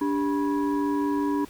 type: tone with frequency modulation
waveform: sine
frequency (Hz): 290.1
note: D4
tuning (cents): -21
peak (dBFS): -22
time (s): 0.01-1.45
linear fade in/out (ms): 5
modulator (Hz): 686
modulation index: 0.8
effects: pink hiss -49 dBFS RMS until 1.49 s